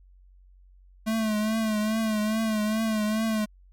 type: tone with vibrato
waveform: square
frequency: 217.3 Hz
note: A3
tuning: 21 cents flat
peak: -24 dBFS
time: 1.06-3.46 s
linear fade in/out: 20 ms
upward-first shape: triangle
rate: 2.4 Hz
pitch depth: 60 cents each way
effects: added 46 Hz sine -51 dBFS peak until 3.72 s + MP3 96 kbps